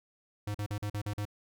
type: tone bursts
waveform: square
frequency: 103.6 Hz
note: G#2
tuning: 4 cents flat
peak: -33 dBFS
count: 7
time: 0.47-1.253 s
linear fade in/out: 5 ms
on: 75 ms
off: 43 ms
effects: none